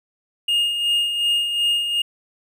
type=tone with tremolo; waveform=triangle; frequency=2841 Hz; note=F7; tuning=29 cents sharp; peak=-14 dBFS; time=0.48-2.02 s; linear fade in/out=5 ms; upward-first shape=sine; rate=2.7 Hz; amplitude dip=50%; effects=none